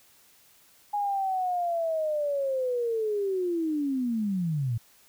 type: linear sweep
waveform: sine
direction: down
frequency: 830.6 to 109 Hz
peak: -25 dBFS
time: 0.93-4.78 s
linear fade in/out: 10 ms
effects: white hiss -59 dBFS RMS until 5.08 s